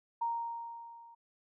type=tone with level ramp; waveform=sine; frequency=931 Hz; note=A#5; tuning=2 cents flat; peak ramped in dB=-29 to -53 dBFS; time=0.21-1.15 s; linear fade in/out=10 ms; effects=none